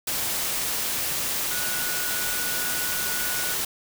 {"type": "tone in noise", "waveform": "sine", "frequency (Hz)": 1466, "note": "F#6", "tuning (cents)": -16, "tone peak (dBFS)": -33, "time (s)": [1.51, 3.54], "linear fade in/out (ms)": 5, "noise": "white", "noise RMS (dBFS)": -27, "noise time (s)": [0.07, 3.65], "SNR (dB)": -9, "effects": []}